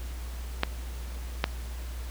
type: clicks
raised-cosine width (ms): 0.3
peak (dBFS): -7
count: 2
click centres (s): 0.634 / 1.441
effects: added 60 Hz sine -34 dBFS peak until 2.1 s + pink hiss -47 dBFS RMS until 2.1 s